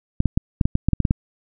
clicks, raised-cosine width 5 ms, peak -4 dBFS, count 11, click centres 0.204 / 0.257 / 0.375 / 0.612 / 0.655 / 0.754 / 0.886 / 0.933 / 1.003 / 1.052 / 1.109 s, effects none

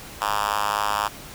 5% pulse tone with high-pass filter, 103.83 Hz, G#2, in tune, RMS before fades -24 dBFS, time 0.21-1.08 s, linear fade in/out 5 ms, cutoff 980 Hz, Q 2.1, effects pink hiss -40 dBFS RMS until 1.34 s

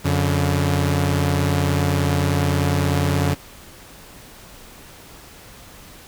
sawtooth tone pair together, 89.76 / 142.9 Hz, F2 / D3, +48 / -47 cents, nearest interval minor sixth, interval 805 cents, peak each -16 dBFS, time 0.04-3.35 s, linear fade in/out 20 ms, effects pink hiss -43 dBFS RMS until 6.07 s

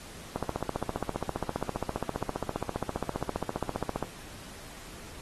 click train, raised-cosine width 1 ms, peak -16 dBFS, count 56, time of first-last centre 0.36-4.027 s, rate 15 Hz, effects pink hiss -47 dBFS RMS until 5.21 s + AAC 32 kbps

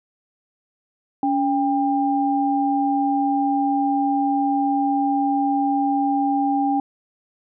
sine tone pair together, 281.8 / 797 Hz, C#4 / G5, +29 / +28 cents, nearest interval octave + tritone, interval 1799 cents, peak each -20 dBFS, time 1.23-6.8 s, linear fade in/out 2 ms, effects none

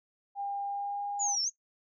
sine tone with pitch glide, 802 to 811.8 Hz, G5 to G#5, +39 to -40 cents, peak -32 dBFS, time 0.35-1.37 s, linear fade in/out 50 ms, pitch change +21 cents, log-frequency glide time 0.65-1.05 s
sine exponential two-way sweep, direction down then up, 7090 to 5274 to 6820 Hz, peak -28 dBFS, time 1.19-1.5 s, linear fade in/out 20 ms, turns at 1.43 s
effects noise-tail reverb RT60 0.1 s tail -17 dB re dry

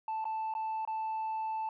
sine tone with dropouts, 880 Hz, A5, in tune, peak -30 dBFS, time 0.08-1.69 s, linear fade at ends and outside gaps 2 ms, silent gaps 0.243-0.253 / 0.539-0.55 / 0.851-0.875 s, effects tanh soft clip ceiling -31 dBFS

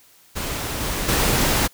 pink noise with level steps, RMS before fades -27 / -25 / -19 dBFS, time 0.35-1.68 s, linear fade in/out 20 ms, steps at 0.8 / 1.08 s, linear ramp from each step 10 ms, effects white hiss -53 dBFS RMS until 1.73 s

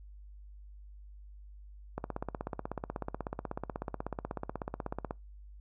click train, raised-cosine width 1 ms, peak -21 dBFS, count 52, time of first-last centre 1.98-5.109 s, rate 16.3 Hz, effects noise-tail reverb RT60 0.2 s tail -25 dB re dry + added 50 Hz sine -48 dBFS peak until 5.6 s

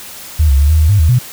sine tone with pitch steps, 77.3 / 68.1 / 71.7 / 78.8 / 77.3 / 102.4 / 78.2 / 124 Hz, D#2 / C#2 / D2 / D#2 / D#2 / G#2 / D#2 / B2, -11 / -30 / -41 / +23 / -11 / -24 / +9 / +7 cents, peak -6 dBFS, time 0.39-1.19 s, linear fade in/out 10 ms, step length 100 ms, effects white hiss -31 dBFS RMS until 1.32 s

